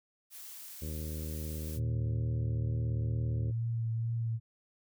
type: noise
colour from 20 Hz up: blue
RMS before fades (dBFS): -47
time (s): 0.3-1.8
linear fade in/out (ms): 50
type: harmonic tone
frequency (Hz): 77.78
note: D#2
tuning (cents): 0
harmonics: 1 / 2 / 3 / 4 / 5 / 6 / 7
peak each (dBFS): -37 / -43 / -47 / -49 / -51 / -53 / -54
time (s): 0.81-3.52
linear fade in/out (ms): 20
type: tone with vibrato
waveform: sine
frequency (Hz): 114.6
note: A#2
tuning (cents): -29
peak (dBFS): -30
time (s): 1.75-4.4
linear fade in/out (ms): 50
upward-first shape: triangle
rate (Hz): 2.2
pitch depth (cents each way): 24
effects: none